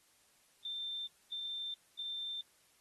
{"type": "tone bursts", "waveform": "sine", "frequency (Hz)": 3576, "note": "A7", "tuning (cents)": 27, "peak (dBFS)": -38, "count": 3, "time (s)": [0.65, 2.41], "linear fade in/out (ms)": 2, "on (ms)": 420, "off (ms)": 250, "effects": ["white hiss -69 dBFS RMS until 2.8 s", "AAC 32 kbps"]}